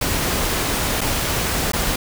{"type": "noise with dropouts", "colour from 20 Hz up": "pink", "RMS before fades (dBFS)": -21, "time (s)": [0.01, 1.96], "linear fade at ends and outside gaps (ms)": 5, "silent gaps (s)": [[1.009, 1.013], [1.72, 1.733]], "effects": []}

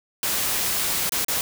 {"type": "noise with dropouts", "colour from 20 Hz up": "white", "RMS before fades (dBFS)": -24, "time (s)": [0.23, 1.41], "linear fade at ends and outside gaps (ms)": 1, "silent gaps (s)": [[1.094, 1.121], [1.247, 1.283]], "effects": []}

